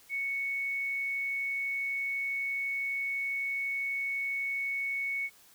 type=tone; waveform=sine; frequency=2217 Hz; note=C#7; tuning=in tune; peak=-30 dBFS; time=0.09-5.3 s; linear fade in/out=50 ms; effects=white hiss -59 dBFS RMS until 5.54 s